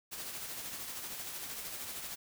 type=noise with tremolo; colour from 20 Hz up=white; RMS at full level=-41 dBFS; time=0.11-2.16 s; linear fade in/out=20 ms; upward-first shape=sine; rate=13 Hz; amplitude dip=35%; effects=none